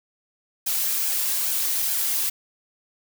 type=noise with flanger; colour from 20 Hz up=blue; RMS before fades=-24 dBFS; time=0.66-2.3 s; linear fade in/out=10 ms; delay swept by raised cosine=1.2 to 3.8 ms; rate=2.4 Hz; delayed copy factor=+0.7; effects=none